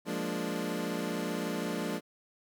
25% pulse chord, Bb dominant seventh, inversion second, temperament equal, 174.61 / 207.7 / 233.1 / 293.7 Hz, F3 / Ab3 / Bb3 / D4, 0 / 0 / 0 / 0 cents, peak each -34 dBFS, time 0.05-2.01 s, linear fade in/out 50 ms, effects none

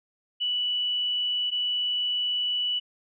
sine tone pair in turn, 2958 / 2958 Hz, F#7 / F#7, -1 / -1 cents, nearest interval unison, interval 0 cents, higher neither, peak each -24 dBFS, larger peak neither, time 0.4-1.51 / 1.51-2.8 s, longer second, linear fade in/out 20 ms, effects none

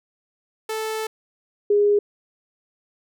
sawtooth / sine tone pair in turn, 438.4 / 411.2 Hz, A4 / G#4, -6 / -17 cents, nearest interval minor second, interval 111 cents, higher first, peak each -21 / -14 dBFS, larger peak second, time 0.69-1.07 / 1.7-1.99 s, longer first, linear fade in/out 5 ms, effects none

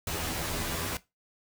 pink noise with comb filter, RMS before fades -33 dBFS, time 0.07-0.97 s, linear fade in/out 2 ms, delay 12 ms, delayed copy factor +1, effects noise-tail reverb RT60 0.2 s tail -17 dB re dry

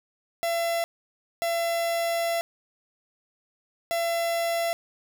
45% pulse tone bursts at uneven times, 675 Hz, E5, 41 cents sharp, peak -24 dBFS, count 3, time 0.43-0.84 / 1.42-2.41 / 3.91-4.73 s, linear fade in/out 0 ms, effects none

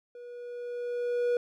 triangle tone with level ramp, 484.2 Hz, B4, 34 cents flat, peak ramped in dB -41 to -21 dBFS, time 0.15-1.37 s, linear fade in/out 2 ms, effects none

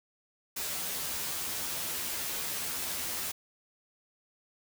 white noise with comb filter, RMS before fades -35 dBFS, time 0.56-3.32 s, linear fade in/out 10 ms, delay 12 ms, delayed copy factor +0.7, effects none

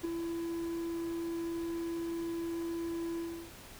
triangle tone with ADSR envelope, 335.1 Hz, E4, 29 cents sharp, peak -26 dBFS, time 0.03-3.53 s, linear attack 20 ms, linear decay 5 ms, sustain -6 dB, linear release 350 ms, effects pink hiss -51 dBFS RMS until 3.79 s

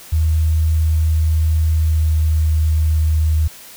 sine tone with pitch glide, 79.2 to 78.29 Hz, D#2 to D#2, +31 to +11 cents, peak -12 dBFS, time 0.12-3.48 s, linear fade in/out 10 ms, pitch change -20 cents, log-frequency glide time 1.7-2.26 s, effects white hiss -39 dBFS RMS until 3.76 s

